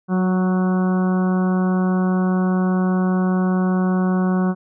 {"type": "harmonic tone with a mistuned harmonic", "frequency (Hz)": 185, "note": "F#3", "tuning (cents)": 0, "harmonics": [1, 2, 3, 4, 5, 6, 7, 8], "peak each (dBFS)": [-16, -26, -32, -31, -36, -32, -37, -35], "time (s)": [0.08, 4.55], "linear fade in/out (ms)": 50, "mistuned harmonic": 2, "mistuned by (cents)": -19, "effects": []}